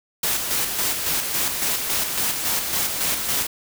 white noise with tremolo, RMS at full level -22 dBFS, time 0.23-3.47 s, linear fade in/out 5 ms, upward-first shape square, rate 3.6 Hz, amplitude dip 40%, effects none

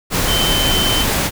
sine tone in noise, 3074 Hz, G7, 35 cents flat, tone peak -17 dBFS, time 0.26-1.06 s, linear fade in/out 50 ms, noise pink, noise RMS -17 dBFS, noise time 0.1-1.31 s, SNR -3 dB, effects none

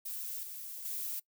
violet noise with level steps, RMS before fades -40 / -44 / -38 dBFS, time 0.05-1.2 s, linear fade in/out 10 ms, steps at 0.43 / 0.85 s, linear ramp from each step 2 ms, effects noise-tail reverb RT60 0.1 s tail -22 dB re dry

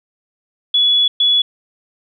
sine tone bursts at uneven times, 3400 Hz, G#7, 40 cents sharp, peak -10 dBFS, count 2, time 0.74-1.08 / 1.2-1.42 s, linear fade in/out 5 ms, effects none

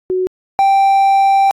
sine / triangle tone pair in turn, 370 / 784 Hz, F#4 / G5, 0 / 0 cents, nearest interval octave + minor second, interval 1300 cents, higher second, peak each -13 / -6 dBFS, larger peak second, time 0.1-0.27 / 0.59-1.51 s, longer second, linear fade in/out 0 ms, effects AAC 64 kbps

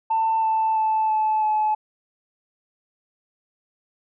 sine tone with pitch steps, 892 / 883.3 / 874.7 / 866.1 / 857.6 Hz, A5 / A5 / A5 / A5 / A5, +23 / +6 / -10 / -28 / -45 cents, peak -17 dBFS, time 0.1-1.75 s, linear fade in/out 10 ms, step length 330 ms, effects tanh soft clip ceiling -14 dBFS

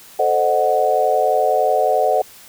sine chord, A diminished seventh, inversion none, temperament equal with one note detuned, 440 / 523.3 / 614.4 / 740 Hz, A4 / C5 / Eb5 / Gb5, 0 / 0 / -22 / 0 cents, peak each -21 / -20 / -19 / -17 dBFS, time 0.19-2.22 s, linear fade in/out 5 ms, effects white hiss -43 dBFS RMS until 2.48 s

